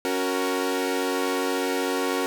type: chord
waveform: sawtooth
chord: F# major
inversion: second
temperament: equal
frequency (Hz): 277.2 / 370 / 466.2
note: C#4 / F#4 / A#4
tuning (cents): 0 / 0 / 0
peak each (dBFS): -24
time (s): 0.05-2.26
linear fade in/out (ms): 0
effects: none